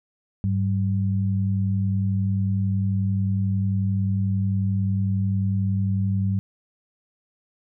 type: tone pair together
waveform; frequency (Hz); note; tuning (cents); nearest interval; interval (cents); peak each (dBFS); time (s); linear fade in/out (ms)
sine; 100.64 / 191.8; G2 / G3; +46 / -37; major seventh; 1117; -21 / -25; 0.44-6.39; 0
effects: none